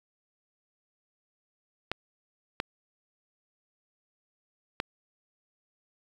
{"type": "clicks", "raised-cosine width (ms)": 0.3, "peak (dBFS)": -13, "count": 3, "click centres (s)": [1.916, 2.601, 4.801], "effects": ["7-bit"]}